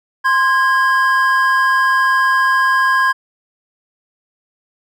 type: tone pair together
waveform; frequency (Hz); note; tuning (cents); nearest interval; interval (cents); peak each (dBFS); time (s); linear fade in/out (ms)
triangle; 1046.5 / 1638.8; C6 / G#6; 0 / -24; minor sixth; 776; -12; 0.24-3.13; 20
effects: none